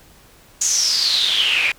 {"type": "noise with band-pass filter sweep", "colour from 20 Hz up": "pink", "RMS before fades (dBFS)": -18, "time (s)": [0.61, 1.72], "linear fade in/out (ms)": 5, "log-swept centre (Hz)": [6800, 2300], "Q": 9.3, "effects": ["pink hiss -49 dBFS RMS until 1.78 s"]}